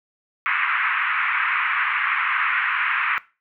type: band-pass noise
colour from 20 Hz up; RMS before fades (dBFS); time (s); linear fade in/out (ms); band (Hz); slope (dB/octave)
pink; -22; 0.46-3.18; 0; 1100 to 2500; 48
effects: noise-tail reverb RT60 0.3 s tail -19 dB re dry